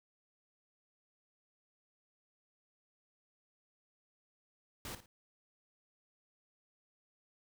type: noise with echo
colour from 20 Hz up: pink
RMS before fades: -44 dBFS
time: 4.85-4.95 s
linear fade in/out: 2 ms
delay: 55 ms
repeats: 2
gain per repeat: -11 dB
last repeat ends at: 5.06 s
effects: none